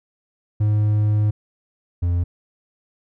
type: tone pair in turn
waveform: triangle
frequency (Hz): 105.6 / 87.09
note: G#2 / F2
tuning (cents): +29 / -4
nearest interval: minor third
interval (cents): 333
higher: first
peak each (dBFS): -13 / -15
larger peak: first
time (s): 0.6-1.31 / 2.02-2.24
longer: first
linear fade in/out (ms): 10
effects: none